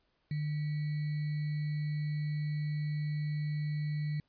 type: tone with sample-and-hold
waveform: sine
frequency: 150 Hz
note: D3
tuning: 37 cents sharp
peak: -31 dBFS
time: 0.31-4.2 s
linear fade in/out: 2 ms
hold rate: 2100 Hz
effects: pink hiss -75 dBFS RMS until 4.28 s + resampled to 11025 Hz